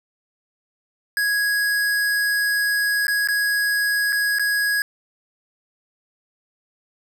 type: tone with dropouts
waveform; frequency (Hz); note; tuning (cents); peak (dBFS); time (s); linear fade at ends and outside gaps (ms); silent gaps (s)
square; 1661.2; G#6; 0; -19; 1.17-4.82; 1; 3.069-3.081 / 3.274-3.286 / 4.124-4.128 / 4.386-4.395
effects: none